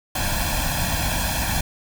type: noise with comb filter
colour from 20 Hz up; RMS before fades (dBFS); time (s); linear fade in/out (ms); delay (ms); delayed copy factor
pink; -23; 0.15-1.61; 5; 1.2; +0.95
effects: none